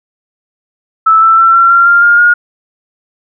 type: tone with pitch steps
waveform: sine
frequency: 1313 / 1329 / 1345.2 / 1361.7 / 1378.3 / 1395.1 / 1412.1 / 1429.4 Hz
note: E6 / E6 / E6 / F6 / F6 / F6 / F6 / F6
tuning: -7 / +14 / +35 / -44 / -23 / -2 / +19 / +40 cents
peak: -3 dBFS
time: 1.06-2.34 s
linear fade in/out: 10 ms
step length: 160 ms
effects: none